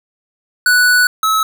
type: tone pair in turn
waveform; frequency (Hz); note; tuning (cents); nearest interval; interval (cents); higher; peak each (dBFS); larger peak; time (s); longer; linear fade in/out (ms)
square; 1480 / 1293.6; F#6 / E6; 0 / -33; major second; 233; first; -9 / -12; first; 0.66-1.07 / 1.23-1.43; first; 2
effects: none